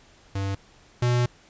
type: tone pair in turn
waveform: square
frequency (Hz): 98 / 122.03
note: G2 / B2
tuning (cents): 0 / -20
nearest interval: major third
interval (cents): 380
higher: second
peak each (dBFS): -26 / -20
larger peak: second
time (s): 0.35-0.55 / 1.02-1.26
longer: second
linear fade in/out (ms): 5
effects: pink hiss -55 dBFS RMS until 1.49 s + resampled to 16000 Hz